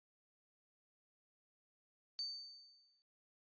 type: tone with exponential decay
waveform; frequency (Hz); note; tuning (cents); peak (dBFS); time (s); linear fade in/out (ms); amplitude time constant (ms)
sine; 4567; D8; -49; -37; 2.19-3.02; 0; 180
effects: noise-tail reverb RT60 0.8 s tail -22 dB re dry + resampled to 11025 Hz